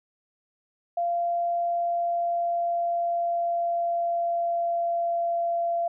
sine tone with pitch glide, 690 to 683.7 Hz, F5 to F5, -21 to -37 cents, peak -23 dBFS, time 0.97-5.88 s, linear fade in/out 5 ms, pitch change -16 cents, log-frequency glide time 1.62-5.36 s, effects none

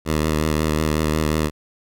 10% pulse tone with vibrato, 77.4 Hz, D#2, 9 cents flat, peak -10 dBFS, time 0.05-1.51 s, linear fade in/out 50 ms, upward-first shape sine, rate 5.5 Hz, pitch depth 33 cents each way, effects none

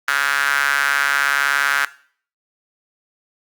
sawtooth tone with high-pass filter, 140.7 Hz, C#3, 26 cents sharp, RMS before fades -18 dBFS, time 0.08-1.85 s, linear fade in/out 2 ms, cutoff 1500 Hz, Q 5.5, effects noise-tail reverb RT60 0.5 s tail -18 dB re dry + Opus 32 kbps

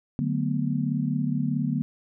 sine chord, B minor seventh, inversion first, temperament just, 148.16 / 185.21 / 222.2 / 246.9 Hz, D3 / F#3 / A3 / B3, +16 / +2 / +17 / 0 cents, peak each -27 / -31 / -30 / -28 dBFS, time 0.19-1.82 s, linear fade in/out 0 ms, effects none

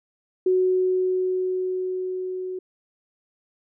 sine tone with level ramp, 370 Hz, F#4, in tune, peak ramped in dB -16 to -28 dBFS, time 0.46-2.59 s, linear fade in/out 5 ms, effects none

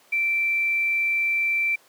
sine tone with quantisation, 2342 Hz, D7, 5 cents flat, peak -20 dBFS, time 0.12-1.76 s, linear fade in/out 10 ms, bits 8, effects pink hiss -56 dBFS RMS until 1.88 s + high-pass 400 Hz 12 dB/octave

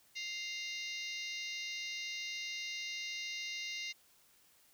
harmonic tone with a mistuned harmonic, 698.5 Hz, F5, in tune, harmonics 3 / 4 / 5 / 6 / 7 / 8 / 9, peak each -43 / -45 / -47 / -49 / -50 / -51 / -52 dBFS, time 0.15-3.93 s, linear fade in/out 20 ms, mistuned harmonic 5, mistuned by +110 cents, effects white hiss -67 dBFS RMS until 4.73 s

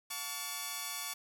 5% pulse tone cluster, 712 / 881 / 1134 Hz, F5 / A5 / C#6, +33 / +2 / +39 cents, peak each -35 / -33 / -27 dBFS, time 0.1-1.14 s, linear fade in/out 10 ms, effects 10-bit

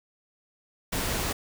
pink noise, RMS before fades -29 dBFS, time 0.92-1.33 s, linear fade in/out 10 ms, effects none

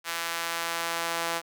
sawtooth tone with high-pass filter sweep, 167.7 Hz, E3, 30 cents sharp, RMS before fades -31 dBFS, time 0.04-1.42 s, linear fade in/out 50 ms, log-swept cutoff 1400 to 740 Hz, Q 0.86, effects none

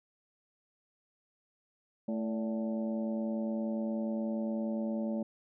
harmonic tone with a mistuned harmonic, 110 Hz, A2, in tune, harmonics 2 / 3 / 4 / 5 / 6 / 7 / 8, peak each -32 / -42 / -49 / -39 / -52 / -54 / -54 dBFS, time 2.08-5.23 s, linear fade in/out 5 ms, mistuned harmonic 5, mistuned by +71 cents, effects none

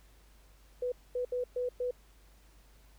sine tone bursts at uneven times, 495.4 Hz, B4, 5 cents sharp, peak -30 dBFS, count 5, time 0.82-0.92 / 1.15-1.25 / 1.32-1.44 / 1.56-1.69 / 1.8-1.91 s, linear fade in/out 5 ms, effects added 50 Hz sine -58 dBFS peak until 2.98 s + pink hiss -65 dBFS RMS until 2.98 s

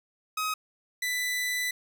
sawtooth tone pair in turn, 1265 / 1989.6 Hz, D#6 / B6, +28 / +12 cents, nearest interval minor sixth, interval 784 cents, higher second, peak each -24 dBFS, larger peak neither, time 0.37-0.54 / 1.02-1.71 s, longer second, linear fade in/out 5 ms, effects none

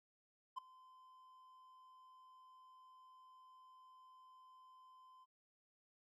triangle tone with ADSR envelope, 1029 Hz, C6, 29 cents flat, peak -37 dBFS, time 0.56-5.26 s, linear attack 21 ms, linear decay 8 ms, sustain -22 dB, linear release 32 ms, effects none

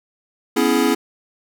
square chord, C# minor seventh, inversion third, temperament equal with one note detuned, 246.9 / 277.2 / 329.6 / 420.9 Hz, B3 / C#4 / E4 / G#4, 0 / 0 / 0 / +23 cents, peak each -21 dBFS, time 0.56-0.95 s, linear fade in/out 10 ms, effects none

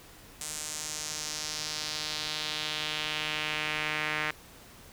sawtooth tone with band-pass filter sweep, 152.9 Hz, D#3, 30 cents flat, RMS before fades -34 dBFS, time 0.41-4.31 s, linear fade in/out 0 ms, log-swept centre 8100 to 2000 Hz, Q 2.1, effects pink hiss -52 dBFS RMS until 4.92 s

